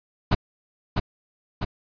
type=noise with echo; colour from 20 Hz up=brown; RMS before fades=-17 dBFS; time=0.31-0.35 s; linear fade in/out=10 ms; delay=650 ms; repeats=2; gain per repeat=-4 dB; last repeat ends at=1.65 s; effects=resampled to 11025 Hz